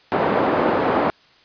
pink band-pass noise, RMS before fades -19 dBFS, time 0.12-1.1 s, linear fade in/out 0 ms, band 320 to 1000 Hz, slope 12 dB/octave, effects white hiss -53 dBFS RMS until 1.44 s + resampled to 11025 Hz

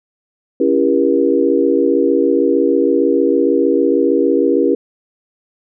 sine chord, C# diminished seventh, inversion none, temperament just, 277.2 / 332.6 / 399.1 / 479 Hz, C#4 / E4 / G4 / Bb4, 0 / +16 / +31 / +47 cents, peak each -16 dBFS, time 0.6-4.75 s, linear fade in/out 5 ms, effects none

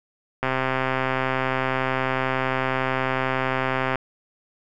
click train, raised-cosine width 0.5 ms, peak -8 dBFS, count 463, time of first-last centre 0.43-3.957 s, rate 131 Hz, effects none

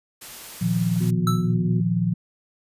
white noise, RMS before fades -39 dBFS, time 0.21-1.11 s, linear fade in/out 10 ms
sine chord, Bb suspended fourth, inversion none, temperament equal, 116.54 / 155.56 / 174.61 Hz, Bb2 / Eb3 / F3, 0 / 0 / 0 cents, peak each -25 / -27 / -21 dBFS, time 0.61-2.14 s, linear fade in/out 10 ms
harmonic tone, 121.2 Hz, B2, 32 cents flat, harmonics 1 / 2 / 3, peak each -29 / -32 / -34 dBFS, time 1-1.81 s, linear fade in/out 10 ms
square tone with exponential decay, 1319 Hz, E6, 1 cent sharp, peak -21 dBFS, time 1.27-1.54 s, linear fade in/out 2 ms, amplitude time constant 58 ms
effects resampled to 32000 Hz

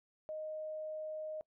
sine tone, 621 Hz, D#5, 3 cents flat, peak -39 dBFS, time 0.29-1.41 s, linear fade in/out 0 ms, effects noise-tail reverb RT60 0.1 s tail -25 dB re dry

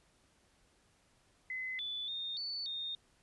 sine tone with pitch steps, 2036 / 3478 / 3661 / 4484 / 3669 Hz, C7 / A7 / A#7 / C#8 / A#7, -48 / -21 / -32 / +19 / -28 cents, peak -37 dBFS, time 1.5-2.95 s, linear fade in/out 2 ms, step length 290 ms, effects pink hiss -70 dBFS RMS until 3.22 s + resampled to 24000 Hz

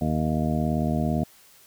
harmonic tone, 77.78 Hz, D#2, in tune, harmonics 1 / 2 / 3 / 4 / 5 / 6 / 8 / 9, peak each -30 / -26 / -26 / -34 / -38 / -39 / -33 / -33 dBFS, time 0.01-1.24 s, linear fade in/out 5 ms, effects white hiss -54 dBFS RMS until 1.66 s

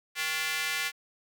square tone with high-pass filter, 157.7 Hz, D#3, 24 cents sharp, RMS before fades -31 dBFS, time 0.15-0.92 s, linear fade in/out 50 ms, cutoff 2000 Hz, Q 1.7, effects none

